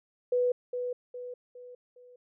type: tone with echo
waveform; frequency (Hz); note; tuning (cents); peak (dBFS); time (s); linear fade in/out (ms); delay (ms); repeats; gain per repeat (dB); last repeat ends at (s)
sine; 493.9; B4; 0; -23; 0.32-0.52; 5; 410; 4; -7; 2.16
effects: none